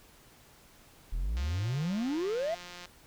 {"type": "exponential sweep", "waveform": "triangle", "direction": "up", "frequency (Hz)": [36.71, 705], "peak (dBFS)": -27, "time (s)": [1.12, 2.55], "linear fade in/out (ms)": 10}
{"type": "click train", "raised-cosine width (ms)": 0.2, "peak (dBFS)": -28, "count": 264, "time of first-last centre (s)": [1.37, 2.856], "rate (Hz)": 177}
{"effects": ["pink hiss -58 dBFS RMS until 3.06 s"]}